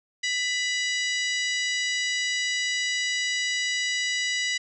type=harmonic tone with a mistuned harmonic; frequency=975 Hz; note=B5; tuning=23 cents flat; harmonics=2 / 3 / 4 / 5 / 6 / 7 / 8; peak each=-27 / -31 / -33 / -35 / -37 / -38 / -39 dBFS; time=0.23-4.58 s; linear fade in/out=10 ms; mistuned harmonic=2; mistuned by=+36 cents; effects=none